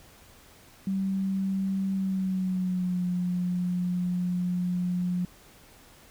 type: tone with pitch glide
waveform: sine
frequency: 192.8 to 178.85 Hz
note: G3 to F3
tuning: -28 to +41 cents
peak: -25 dBFS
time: 0.87-5.25 s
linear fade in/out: 2 ms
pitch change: -131 cents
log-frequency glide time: 1.93-3.04 s
effects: pink hiss -54 dBFS RMS until 6.1 s